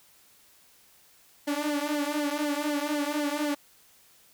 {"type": "tone with flanger", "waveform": "sawtooth", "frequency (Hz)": 293.7, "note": "D4", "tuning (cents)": 0, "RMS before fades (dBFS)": -29, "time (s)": [1.47, 3.55], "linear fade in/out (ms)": 10, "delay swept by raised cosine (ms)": [0.76, 4.16], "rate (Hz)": 4, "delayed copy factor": -0.9, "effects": ["white hiss -59 dBFS RMS until 4.33 s"]}